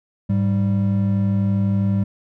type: tone pair together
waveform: triangle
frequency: 103.83 / 196 Hz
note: G#2 / G3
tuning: 0 / 0 cents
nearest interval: major seventh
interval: 1100 cents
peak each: -17 dBFS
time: 0.29-2.04 s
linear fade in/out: 10 ms
effects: none